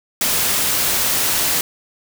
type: noise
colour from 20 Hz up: white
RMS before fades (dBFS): -18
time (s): 0.21-1.61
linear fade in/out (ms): 2
effects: none